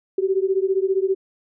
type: beating tone pair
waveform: sine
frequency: 377.2 / 392.2 Hz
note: F#4 / G4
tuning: +33 / +1 cents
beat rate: 15 Hz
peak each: -20 / -21 dBFS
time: 0.18-1.15 s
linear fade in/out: 5 ms
effects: none